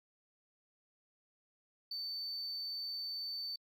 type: tone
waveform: sine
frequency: 4541 Hz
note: C#8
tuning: 41 cents sharp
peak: -36 dBFS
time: 1.91-3.56 s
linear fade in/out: 5 ms
effects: tanh soft clip ceiling -37 dBFS + Opus 48 kbps